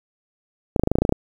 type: clicks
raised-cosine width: 2 ms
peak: -4 dBFS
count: 11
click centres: 0.762 / 0.796 / 0.836 / 0.874 / 0.916 / 0.955 / 0.986 / 1.02 / 1.051 / 1.093 / 1.124 s
effects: 7-bit